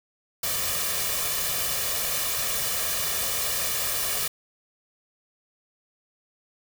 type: noise with comb filter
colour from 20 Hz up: white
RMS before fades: -27 dBFS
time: 0.43-4.28 s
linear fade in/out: 5 ms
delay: 1.7 ms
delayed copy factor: +0.65
effects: none